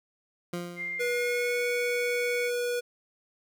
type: tone with exponential decay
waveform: 20% pulse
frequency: 174.61 Hz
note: F3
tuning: in tune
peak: -25 dBFS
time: 0.53-1.32 s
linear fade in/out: 5 ms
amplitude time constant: 170 ms
type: tone with pitch glide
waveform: sine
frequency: 2105 to 2230 Hz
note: C7 to C#7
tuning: +10 to +10 cents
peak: -31 dBFS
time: 0.76-2.51 s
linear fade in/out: 50 ms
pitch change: +100 cents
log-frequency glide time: 1.04-1.67 s
type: tone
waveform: square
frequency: 485.4 Hz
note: B4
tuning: 30 cents flat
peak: -28 dBFS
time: 0.99-2.81 s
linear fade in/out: 20 ms
effects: none